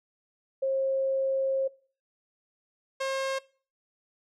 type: tone pair in turn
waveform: sine / sawtooth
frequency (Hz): 536 / 536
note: C5 / C5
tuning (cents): +42 / +42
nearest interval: unison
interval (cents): 0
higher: neither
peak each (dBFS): -24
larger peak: neither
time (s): 0.62-1.68 / 3-3.39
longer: first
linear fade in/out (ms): 10
effects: noise-tail reverb RT60 0.4 s tail -21 dB re dry + low-pass 7000 Hz 12 dB/octave